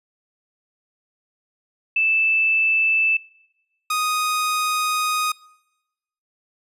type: tone pair in turn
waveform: sine / sawtooth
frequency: 2637 / 1244.5 Hz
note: E7 / D#6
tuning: 0 / 0 cents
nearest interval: octave + minor second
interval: 1300 cents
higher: first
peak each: -16 dBFS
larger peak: neither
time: 1.96-3.17 / 3.9-5.32 s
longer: second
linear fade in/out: 5 ms
effects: noise-tail reverb RT60 1.0 s tail -24 dB re dry + resampled to 32000 Hz